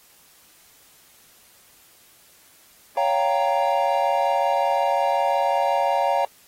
triangle chord, G half-diminished seventh, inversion second, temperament equal with one note detuned, 560.5 / 698.5 / 784 / 932.3 Hz, Db5 / F5 / G5 / Bb5, +19 / 0 / 0 / 0 cents, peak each -22 dBFS, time 2.97-6.25 s, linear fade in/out 2 ms, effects white hiss -54 dBFS RMS until 6.47 s + AAC 48 kbps

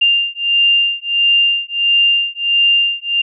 sine beating tone pair, 2794 / 2795.5 Hz, F7 / F7, 0 / +1 cents, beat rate 1.5 Hz, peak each -14 dBFS, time 0.01-3.22 s, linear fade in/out 10 ms, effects none

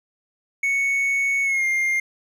triangle tone with pitch glide, 2217 to 2114 Hz, C#7 to C7, 0 to +17 cents, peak -17 dBFS, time 0.63-2 s, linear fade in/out 5 ms, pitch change -83 cents, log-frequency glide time 1.43-1.65 s, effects none

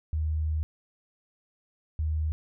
sine tone pair in turn, 77.78 / 77.78 Hz, D#2 / D#2, 0 / 0 cents, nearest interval unison, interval 0 cents, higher neither, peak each -25 dBFS, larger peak neither, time 0.13-0.63 / 1.99-2.32 s, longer first, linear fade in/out 0 ms, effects none

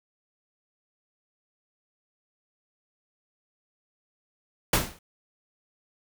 pink noise with exponential decay, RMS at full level -17 dBFS, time 4.73-4.99 s, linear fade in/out 5 ms, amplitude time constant 55 ms, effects none

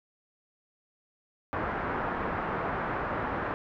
white low-pass noise, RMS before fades -32 dBFS, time 1.53-3.54 s, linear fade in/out 0 ms, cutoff 1500 Hz, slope 24 dB/octave, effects none

